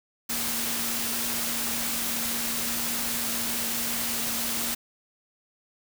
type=tone in noise; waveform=sine; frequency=233.1 Hz; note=A#3; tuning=in tune; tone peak=-38 dBFS; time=0.29-4.75 s; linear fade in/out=10 ms; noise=white; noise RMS=-29 dBFS; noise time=0.29-4.75 s; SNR=-12 dB; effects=none